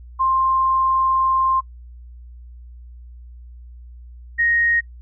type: tone pair in turn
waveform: sine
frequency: 1054 / 1869.4 Hz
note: C6 / A#6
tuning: +12 / +4 cents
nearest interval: minor seventh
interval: 992 cents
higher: second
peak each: -15 dBFS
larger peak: neither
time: 0.19-1.61 / 4.38-4.81 s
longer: first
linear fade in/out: 20 ms
effects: noise-tail reverb RT60 0.1 s tail -22 dB re dry + added 60 Hz sine -37 dBFS peak until 5.01 s